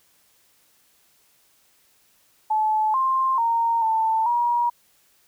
sine tone with pitch steps, 864 / 1054 / 924 / 889 / 955 Hz, A5 / C6 / A#5 / A5 / A#5, -32 / +12 / -16 / +18 / +42 cents, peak -18 dBFS, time 2.5-4.7 s, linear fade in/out 10 ms, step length 440 ms, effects white hiss -61 dBFS RMS until 5.27 s

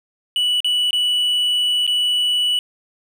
triangle tone with dropouts, 2954 Hz, F#7, 3 cents flat, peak -14 dBFS, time 0.36-2.59 s, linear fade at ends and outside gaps 1 ms, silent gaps 0.604-0.645 / 0.908-0.93 / 1.866-1.876 s, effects none

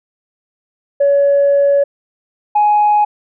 sine tone pair in turn, 564 / 836.3 Hz, C#5 / G#5, +30 / +12 cents, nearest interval perfect fifth, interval 682 cents, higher second, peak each -7 dBFS, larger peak neither, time 1-1.84 / 2.55-3.05 s, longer first, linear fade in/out 10 ms, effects tanh soft clip ceiling -5 dBFS

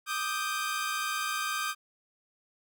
sawtooth tone cluster, 1193 / 1253 / 1570 Hz, D6 / D#6 / G6, +27 / +12 / +2 cents, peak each -31 dBFS, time 0.06-1.75 s, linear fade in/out 50 ms, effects none

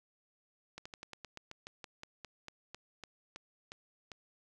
slowing click train, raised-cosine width 0.2 ms, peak -28 dBFS, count 18, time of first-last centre 0.78-4.118 s, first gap 75 ms, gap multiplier 1.11, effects none

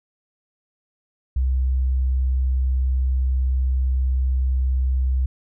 sine tone, 64.6 Hz, C2, 21 cents flat, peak -17 dBFS, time 1.36-5.26 s, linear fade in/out 5 ms, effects none

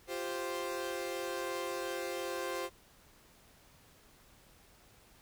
sawtooth chord, F suspended second, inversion none, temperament equal, 349.2 / 392 / 523.3 Hz, F4 / G4 / C5, 0 / 0 / 0 cents, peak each -37 / -38 / -35 dBFS, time 0.07-2.7 s, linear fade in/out 50 ms, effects pink hiss -62 dBFS RMS until 5.21 s

